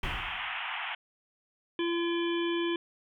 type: noise with exponential decay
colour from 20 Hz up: brown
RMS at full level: -31 dBFS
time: 0.03-0.59 s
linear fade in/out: 2 ms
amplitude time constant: 120 ms
type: band-pass noise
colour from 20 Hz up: white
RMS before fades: -36 dBFS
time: 0.03-0.95 s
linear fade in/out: 5 ms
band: 700 to 3200 Hz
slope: 96 dB/octave
type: harmonic tone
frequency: 340.8 Hz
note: F4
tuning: 42 cents flat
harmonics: 1 / 3 / 5 / 7 / 9 / 10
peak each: -28 / -39 / -41 / -41 / -40 / -43 dBFS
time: 1.79-2.76 s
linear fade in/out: 2 ms
effects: none